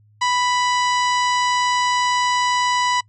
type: harmonic tone with a mistuned harmonic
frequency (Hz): 989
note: B5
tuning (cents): +2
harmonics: 1 / 2 / 3 / 4 / 5 / 6 / 7 / 8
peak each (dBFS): -18 / -24 / -28 / -30 / -32 / -34 / -35 / -36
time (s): 0.21-3.01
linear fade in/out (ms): 10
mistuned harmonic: 6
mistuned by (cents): -40
effects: noise-tail reverb RT60 0.1 s tail -26 dB re dry + added 105 Hz sine -51 dBFS peak until 3.08 s